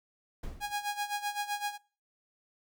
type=noise with exponential decay; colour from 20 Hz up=brown; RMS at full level=-36 dBFS; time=0.43-0.85 s; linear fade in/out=5 ms; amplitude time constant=91 ms
type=tone with tremolo; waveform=sawtooth; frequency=823 Hz; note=G#5; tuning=16 cents flat; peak=-26 dBFS; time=0.6-1.78 s; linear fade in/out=50 ms; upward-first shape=sine; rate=7.8 Hz; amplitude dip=80%
effects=noise-tail reverb RT60 0.4 s tail -23 dB re dry